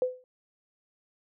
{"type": "tone with exponential decay", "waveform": "sine", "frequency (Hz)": 506, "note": "B4", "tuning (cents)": 42, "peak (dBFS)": -20, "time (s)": [0.02, 0.24], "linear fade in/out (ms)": 1, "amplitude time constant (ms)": 47, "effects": []}